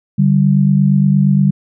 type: tone pair together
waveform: sine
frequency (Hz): 145.1 / 193.69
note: D3 / G3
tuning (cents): -21 / -21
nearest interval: perfect fourth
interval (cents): 500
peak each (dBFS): -11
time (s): 0.18-1.51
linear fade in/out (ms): 10
effects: none